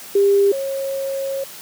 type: tone pair in turn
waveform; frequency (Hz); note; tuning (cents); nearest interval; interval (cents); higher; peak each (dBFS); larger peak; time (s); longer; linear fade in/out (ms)
sine; 399.2 / 544.4; G4 / C#5; +32 / -31; perfect fourth; 537; second; -11 / -21; first; 0.15-0.52 / 0.52-1.44; second; 5
effects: white hiss -37 dBFS RMS until 1.61 s + high-pass 100 Hz 12 dB/octave